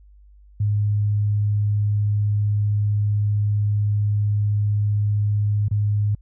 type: tone with dropouts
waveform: sine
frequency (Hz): 103.83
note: G#2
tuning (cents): 0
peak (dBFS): -17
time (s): 0.6-6.15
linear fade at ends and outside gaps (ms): 5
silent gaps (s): 5.684-5.711
effects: added 50 Hz sine -46 dBFS peak until 6.21 s